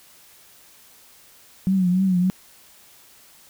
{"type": "tone with vibrato", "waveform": "sine", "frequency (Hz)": 185, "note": "F#3", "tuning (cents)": 0, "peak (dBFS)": -16, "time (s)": [1.67, 2.3], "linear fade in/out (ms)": 0, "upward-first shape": "triangle", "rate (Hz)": 3.4, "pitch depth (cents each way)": 86, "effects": ["white hiss -51 dBFS RMS until 3.49 s"]}